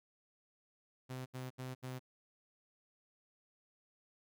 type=tone bursts; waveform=sawtooth; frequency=128.6 Hz; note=C3; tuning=30 cents flat; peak=-38 dBFS; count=4; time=1.09-1.995 s; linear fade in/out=20 ms; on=170 ms; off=75 ms; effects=none